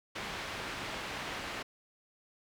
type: low-pass noise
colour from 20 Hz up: white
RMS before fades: -40 dBFS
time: 0.15-1.63 s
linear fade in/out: 10 ms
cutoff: 2600 Hz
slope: 12 dB/octave
effects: none